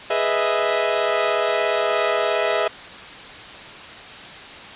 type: chord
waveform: sawtooth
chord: E major seventh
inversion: first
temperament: equal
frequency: 415.3 / 493.9 / 622.3 / 659.3 Hz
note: G#4 / B4 / D#5 / E5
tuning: 0 / 0 / 0 / 0 cents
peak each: -21 / -22 / -20 / -18 dBFS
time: 0.1-2.68 s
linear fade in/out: 5 ms
effects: white hiss -37 dBFS RMS until 4.75 s + resampled to 8000 Hz